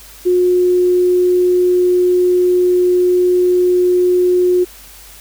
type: tone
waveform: sine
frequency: 360.1 Hz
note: F#4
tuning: 47 cents flat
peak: -9 dBFS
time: 0.25-4.65 s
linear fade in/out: 20 ms
effects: added 50 Hz sine -43 dBFS peak until 5.2 s + white hiss -39 dBFS RMS until 5.2 s